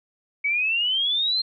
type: exponential sweep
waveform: sine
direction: up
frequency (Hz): 2241 to 4214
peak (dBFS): -20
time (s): 0.44-1.42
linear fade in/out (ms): 10
effects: none